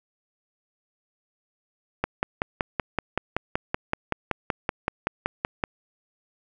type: click train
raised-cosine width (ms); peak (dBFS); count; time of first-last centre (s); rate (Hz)
0.5; -8; 20; 2.04-5.638; 5.28
effects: none